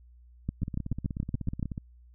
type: two click trains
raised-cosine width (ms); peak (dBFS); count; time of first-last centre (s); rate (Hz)
5; -22 / -17; 20 / 9; 0.62-1.779 / 0.49-1.628; 16.4 / 7.03
effects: added 60 Hz sine -52 dBFS peak until 2.14 s